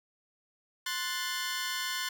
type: chord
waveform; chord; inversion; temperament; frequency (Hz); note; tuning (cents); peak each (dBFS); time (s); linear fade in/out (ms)
15% pulse; F# diminished; second; equal; 1046.5 / 1480 / 1760; C6 / F#6 / A6; 0 / 0 / 0; -30; 0.86-2.09; 5
effects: none